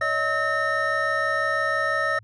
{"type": "tone cluster", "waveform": "triangle", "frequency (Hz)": [570, 636, 1290, 1826], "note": ["C#5", "D#5", "E6", "A#6"], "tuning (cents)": [48, 38, -38, -36], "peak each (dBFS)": [-28, -27, -24, -23], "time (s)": [0.01, 2.19], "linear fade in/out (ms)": 5, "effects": ["added 107 Hz sine -48 dBFS peak until 2.23 s", "resampled to 22050 Hz"]}